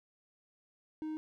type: tone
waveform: triangle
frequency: 311.1 Hz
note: D#4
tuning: in tune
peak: -34 dBFS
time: 1.02-1.17 s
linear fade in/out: 0 ms
effects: none